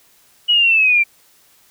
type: linear sweep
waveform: sine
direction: down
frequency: 2937 to 2339 Hz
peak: -10 dBFS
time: 0.48-1.04 s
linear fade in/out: 20 ms
effects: white hiss -53 dBFS RMS until 1.7 s